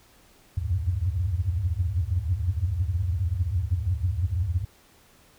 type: tone cluster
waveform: sine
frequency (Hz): 71.6 / 84.6 / 90.9 / 96.6 / 106.4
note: D2 / E2 / F#2 / G2 / G#2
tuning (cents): -43 / +45 / -30 / -25 / +42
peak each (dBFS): -31 / -27 / -28 / -31 / -32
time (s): 0.57-4.65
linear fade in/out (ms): 10
effects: tanh soft clip ceiling -13 dBFS + pink hiss -57 dBFS RMS until 5.38 s